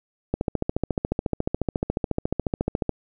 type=click train; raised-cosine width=2 ms; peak=-9 dBFS; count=37; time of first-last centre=0.34-2.893 s; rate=14.1 Hz; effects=none